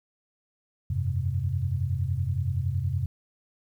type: chord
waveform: sine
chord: F suspended second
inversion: none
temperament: equal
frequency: 87.31 / 98 / 130.81 Hz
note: F2 / G2 / C3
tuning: 0 / 0 / 0 cents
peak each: -29 dBFS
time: 0.9-3.06 s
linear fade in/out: 5 ms
effects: 10-bit